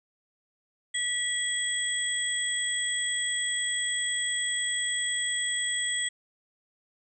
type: tone cluster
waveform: sine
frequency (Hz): 1951 / 3319 / 8050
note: B6 / G#7 / B8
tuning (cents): -22 / -2 / +32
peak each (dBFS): -31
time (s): 0.94-6.09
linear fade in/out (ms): 10
effects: none